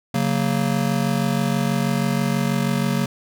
square chord, F# major, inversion second, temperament just, 138.75 / 185 / 231.2 Hz, C#3 / F#3 / A#3, +2 / 0 / -14 cents, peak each -24 dBFS, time 0.14-3.06 s, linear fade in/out 5 ms, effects none

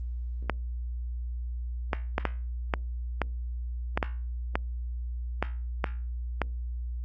clicks, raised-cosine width 0.5 ms, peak -10 dBFS, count 12, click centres 0.497 / 1.932 / 2.181 / 2.253 / 2.738 / 3.217 / 3.975 / 4.028 / 4.555 / 5.426 / 5.842 / 6.417 s, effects added 60 Hz sine -31 dBFS peak until 7.04 s + Opus 32 kbps

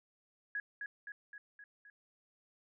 sine tone with echo, 1668 Hz, G#6, 7 cents sharp, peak -35 dBFS, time 0.55-0.6 s, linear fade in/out 2 ms, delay 260 ms, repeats 5, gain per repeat -4 dB, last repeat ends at 1.9 s, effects none

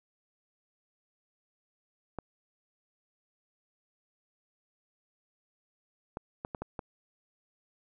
clicks, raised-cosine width 1 ms, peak -22 dBFS, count 6, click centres 2.187 / 6.171 / 6.449 / 6.548 / 6.62 / 6.792 s, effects none

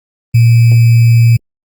sine tone with sample-and-hold, 116.54 Hz, A#2, in tune, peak -3 dBFS, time 0.34-1.37 s, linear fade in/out 10 ms, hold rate 2450 Hz, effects Opus 32 kbps

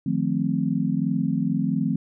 sine chord, F dominant seventh, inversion third, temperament equal with one note detuned, 155.56 / 178.28 / 220 / 261.6 Hz, Eb3 / F3 / A3 / C4, 0 / +36 / 0 / 0 cents, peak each -27 / -26 / -26 / -26 dBFS, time 0.06-1.96 s, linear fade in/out 5 ms, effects none

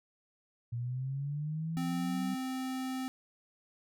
sine linear sweep, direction up, 116.54 to 193.5 Hz, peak -33 dBFS, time 0.72-2.35 s, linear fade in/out 10 ms
square tone, 260 Hz, C4, 11 cents flat, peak -35 dBFS, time 1.77-3.08 s, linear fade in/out 0 ms
effects none

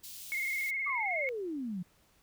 white high-pass noise, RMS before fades -46 dBFS, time 0.03-0.71 s, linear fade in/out 10 ms, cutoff 2900 Hz, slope 24 dB/octave
sine tone with vibrato, 2148 Hz, C7, 45 cents sharp, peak -31 dBFS, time 0.32-1.29 s, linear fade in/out 0 ms, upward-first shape square, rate 19 Hz, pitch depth 39 cents each way
sine exponential sweep, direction down, 1201 to 170 Hz, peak -34 dBFS, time 0.86-1.83 s, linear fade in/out 10 ms
effects pink hiss -67 dBFS RMS until 2.22 s

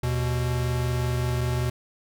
square tone pair together, 78.21 / 123.47 Hz, D#2 / B2, +10 / 0 cents, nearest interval minor sixth, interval 790 cents, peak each -30 / -25 dBFS, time 0.03-1.7 s, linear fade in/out 5 ms, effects none

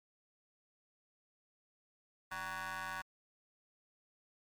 20% pulse ring-modulated tone, 180 Hz, F#3, 47 cents flat, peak -32 dBFS, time 2.31-3.02 s, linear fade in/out 10 ms, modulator 1300 Hz, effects MP3 96 kbps

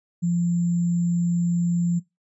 sine tone with sample-and-hold, 172.5 Hz, F3, 21 cents flat, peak -19 dBFS, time 0.22-2 s, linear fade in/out 20 ms, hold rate 7350 Hz, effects noise-tail reverb RT60 0.2 s tail -21 dB re dry + resampled to 22050 Hz

